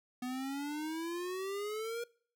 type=exponential sweep; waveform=square; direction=up; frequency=246.9 to 477.3 Hz; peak=-37 dBFS; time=0.22-2.04 s; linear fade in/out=5 ms; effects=noise-tail reverb RT60 0.5 s tail -24 dB re dry